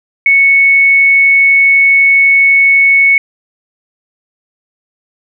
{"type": "tone", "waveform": "sine", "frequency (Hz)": 2212, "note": "C#7", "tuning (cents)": -4, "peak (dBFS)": -4, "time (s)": [0.26, 3.18], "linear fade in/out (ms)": 2, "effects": []}